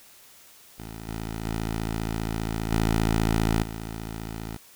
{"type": "tone with level steps", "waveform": "10% pulse", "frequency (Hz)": 55, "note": "A1", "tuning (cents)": 0, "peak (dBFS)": [-29, -23, -19, -13, -25], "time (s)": [0.78, 4.57], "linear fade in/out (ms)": 10, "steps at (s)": [1.08, 1.45, 2.71, 3.63], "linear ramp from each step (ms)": 5, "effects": ["white hiss -52 dBFS RMS until 4.75 s"]}